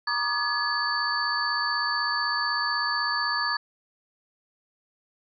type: tone cluster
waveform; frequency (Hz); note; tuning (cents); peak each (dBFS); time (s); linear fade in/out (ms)
sine; 948 / 1142 / 1218 / 1697 / 4532; A#5 / D6 / D#6 / G#6 / C#8; +29 / -49 / -37 / +37 / +37; -33 / -35 / -30 / -28 / -29; 0.07-3.57; 5
effects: none